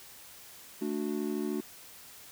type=chord; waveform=triangle; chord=D major; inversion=second; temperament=just; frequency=220.2 / 293.7 / 367.1 Hz; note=A3 / D4 / F#4; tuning=+2 / 0 / -14 cents; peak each=-33 dBFS; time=0.81-1.61 s; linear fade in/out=10 ms; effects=white hiss -51 dBFS RMS until 2.31 s